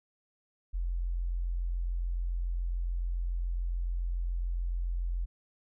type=tone; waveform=sine; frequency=43.53 Hz; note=F1; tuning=5 cents flat; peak=-29 dBFS; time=0.73-5.26 s; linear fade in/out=20 ms; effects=none

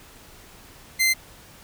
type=tone; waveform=sawtooth; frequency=2077 Hz; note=C7; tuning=13 cents flat; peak=-14 dBFS; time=0.99-1.14 s; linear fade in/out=20 ms; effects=pink hiss -48 dBFS RMS until 1.63 s

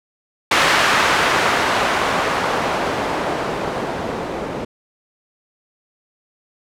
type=noise with low-pass filter sweep; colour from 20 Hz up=blue; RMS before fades=-19 dBFS; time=0.51-4.65 s; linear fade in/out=5 ms; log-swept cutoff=1700 to 430 Hz; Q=0.77; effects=none

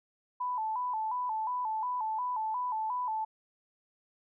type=tone with vibrato; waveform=sine; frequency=932.3 Hz; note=A#5; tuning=in tune; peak=-30 dBFS; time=0.4-3.25 s; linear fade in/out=10 ms; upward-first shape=square; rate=2.8 Hz; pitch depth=110 cents each way; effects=none

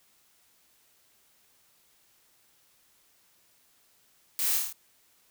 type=noise with echo; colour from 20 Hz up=blue; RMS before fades=-30 dBFS; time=4.39-4.57 s; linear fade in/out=0 ms; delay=26 ms; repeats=6; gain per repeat=-2 dB; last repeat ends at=4.726 s; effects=white hiss -65 dBFS RMS until 5.3 s

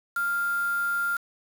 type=tone with quantisation; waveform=sine; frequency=1396.9 Hz; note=F6; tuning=in tune; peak=-24 dBFS; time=0.16-1.17 s; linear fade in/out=5 ms; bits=6; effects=none

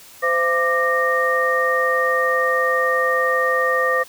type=tone cluster; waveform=sine; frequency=515 / 677 / 1185 / 1852 Hz; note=C5 / E5 / D6 / A#6; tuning=-28 / +46 / +15 / -12 cents; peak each=-20 / -29 / -21 / -20 dBFS; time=0.22-4.04 s; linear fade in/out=20 ms; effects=white hiss -44 dBFS RMS until 4.08 s

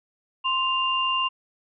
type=tone pair together; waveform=sine; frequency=1046.5 / 2794 Hz; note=C6 / F7; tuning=0 / 0 cents; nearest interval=octave + perfect fourth; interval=1700 cents; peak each=-24 dBFS; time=0.44-1.29 s; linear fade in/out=20 ms; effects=none

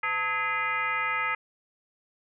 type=tone with frequency modulation; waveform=sine; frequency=1661.2 Hz; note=G#6; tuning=in tune; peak=-25 dBFS; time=0.03-1.35 s; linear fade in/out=5 ms; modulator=385 Hz; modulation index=1.8; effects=none

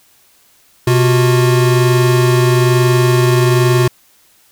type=tone pair together; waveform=square; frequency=126.8 / 359.3 Hz; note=B2 / F4; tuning=+46 / +49 cents; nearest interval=octave + tritone; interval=1803 cents; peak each=-11 / -14 dBFS; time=0.87-3.88 s; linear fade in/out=5 ms; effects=white hiss -51 dBFS RMS until 4.51 s

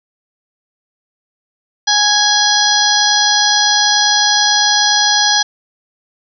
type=harmonic tone; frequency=830.6 Hz; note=G#5; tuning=in tune; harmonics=1 / 2 / 4 / 5 / 6 / 7; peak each=-17 / -17 / -17 / -17 / -17 / -17 dBFS; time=1.87-5.43 s; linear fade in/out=10 ms; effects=none

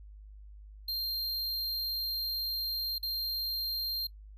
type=tone with dropouts; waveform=square; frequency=4186 Hz; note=C8; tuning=in tune; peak=-32 dBFS; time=0.88-4.07 s; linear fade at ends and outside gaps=5 ms; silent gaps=2.983-3.028 s; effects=noise-tail reverb RT60 0.1 s tail -23 dB re dry + added 51 Hz sine -47 dBFS peak until 4.37 s

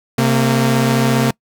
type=tone pair together; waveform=sawtooth; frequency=132.1 / 229.3 Hz; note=C3 / A#3; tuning=+17 / -28 cents; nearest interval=minor seventh; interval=955 cents; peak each=-11 dBFS; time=0.18-1.31 s; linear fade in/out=5 ms; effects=noise-tail reverb RT60 0.1 s tail -25 dB re dry

